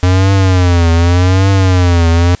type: tone with vibrato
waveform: square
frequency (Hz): 90.1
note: F#2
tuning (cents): -45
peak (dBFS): -7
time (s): 0.03-2.35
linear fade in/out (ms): 0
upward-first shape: triangle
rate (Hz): 0.85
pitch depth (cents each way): 150
effects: white hiss -41 dBFS RMS until 2.4 s + resampled to 16000 Hz